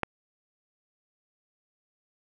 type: click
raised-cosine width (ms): 0.5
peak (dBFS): -11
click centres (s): 0.033
effects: none